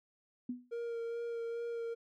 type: tone with exponential decay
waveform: sine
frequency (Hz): 246.9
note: B3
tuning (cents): 0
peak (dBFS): -32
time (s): 0.49-0.71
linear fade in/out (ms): 5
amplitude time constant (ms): 46
type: tone with vibrato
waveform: triangle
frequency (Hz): 466.2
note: A#4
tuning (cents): 0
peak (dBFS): -34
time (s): 0.71-1.95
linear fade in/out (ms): 20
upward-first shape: sine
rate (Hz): 2.4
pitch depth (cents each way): 15
effects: MP3 96 kbps